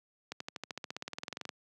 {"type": "accelerating click train", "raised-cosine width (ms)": 0.2, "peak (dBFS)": -21, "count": 21, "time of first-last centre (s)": [0.32, 1.492], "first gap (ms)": 84, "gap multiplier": 0.96, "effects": ["high-pass 150 Hz 12 dB/octave"]}